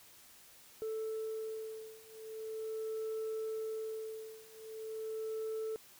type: beating tone pair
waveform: sine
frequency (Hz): 440 / 440.41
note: A4 / A4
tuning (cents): 0 / +2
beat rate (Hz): 0.41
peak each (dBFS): -40 / -39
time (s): 0.82-5.76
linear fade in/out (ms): 0
effects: tanh soft clip ceiling -34 dBFS + white hiss -59 dBFS RMS until 5.99 s